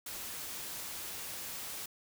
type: noise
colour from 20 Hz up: white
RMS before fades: -42 dBFS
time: 0.06-1.86 s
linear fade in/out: 5 ms
effects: none